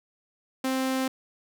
sawtooth tone, 262.3 Hz, C4, 4 cents sharp, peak -21 dBFS, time 0.64-1.08 s, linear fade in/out 5 ms, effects none

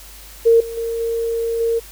sine tone with level steps, 460 Hz, A#4, 23 cents flat, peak -8 / -26 / -20 / -18 / -15 dBFS, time 0.45-1.8 s, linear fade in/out 20 ms, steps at 0.6 / 0.77 / 1 / 1.6 s, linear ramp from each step 5 ms, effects added 50 Hz sine -41 dBFS peak until 1.91 s + white hiss -41 dBFS RMS until 1.91 s

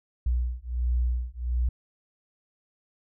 sine beating tone pair, 60.2 / 61.6 Hz, B1 / B1, -44 / -4 cents, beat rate 1.4 Hz, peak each -27 dBFS, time 0.26-1.69 s, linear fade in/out 5 ms, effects none

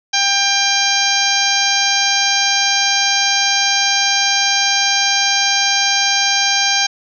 harmonic tone, 795 Hz, G5, 24 cents sharp, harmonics 1 / 2 / 3 / 4 / 5 / 6 / 7 / 8, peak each -21 / -21 / -21 / -21 / -21 / -21 / -21 / -21 dBFS, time 0.13-6.87 s, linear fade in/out 10 ms, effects none

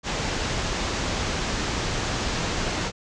pink low-pass noise, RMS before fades -27 dBFS, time 0.03-2.92 s, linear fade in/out 50 ms, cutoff 7200 Hz, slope 48 dB/octave, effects none

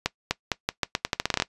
accelerating click train, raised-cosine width 0.2 ms, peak -5 dBFS, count 15, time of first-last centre 0.06-1.422 s, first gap 250 ms, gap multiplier 0.83, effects noise-tail reverb RT60 0.1 s tail -20 dB re dry + resampled to 24000 Hz

